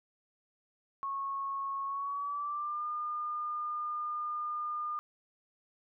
sine tone with pitch glide, 1098 to 1211.3 Hz, C#6 to D#6, -17 to -47 cents, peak -33 dBFS, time 1.03-4.99 s, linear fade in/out 0 ms, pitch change +170 cents, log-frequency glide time 1.85-2.86 s, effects none

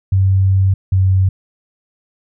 sine tone pair in turn, 95.8 / 94.59 Hz, G2 / F#2, -39 / +39 cents, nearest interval unison, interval 22 cents, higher first, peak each -9 dBFS, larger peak neither, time 0.12-0.74 / 0.92-1.29 s, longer first, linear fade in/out 5 ms, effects none

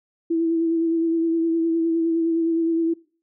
sine tone with vibrato, 330 Hz, E4, 2 cents sharp, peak -18 dBFS, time 0.3-2.94 s, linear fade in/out 10 ms, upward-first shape sine, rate 9.7 Hz, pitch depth 24 cents each way, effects noise-tail reverb RT60 0.4 s tail -22 dB re dry

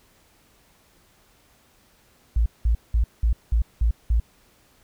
sine tone bursts, 56.6 Hz, A1, 50 cents sharp, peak -16 dBFS, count 7, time 2.36-4.2 s, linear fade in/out 5 ms, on 100 ms, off 190 ms, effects pink hiss -59 dBFS RMS until 4.83 s

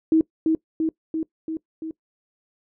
sine tone with echo, 320 Hz, D#4, 49 cents sharp, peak -13 dBFS, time 0.12-0.21 s, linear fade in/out 2 ms, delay 340 ms, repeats 5, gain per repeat -3 dB, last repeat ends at 1.91 s, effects noise-tail reverb RT60 0.1 s tail -21 dB re dry

